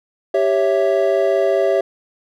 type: chord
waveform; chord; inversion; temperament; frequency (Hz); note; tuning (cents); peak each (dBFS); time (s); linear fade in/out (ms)
triangle; C# diminished; second; equal; 392 / 554.4 / 659.3; G4 / C#5 / E5; 0 / 0 / 0; -16; 0.34-1.81; 5
effects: none